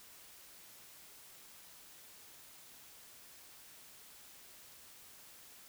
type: silence
effects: white hiss -57 dBFS RMS until 5.68 s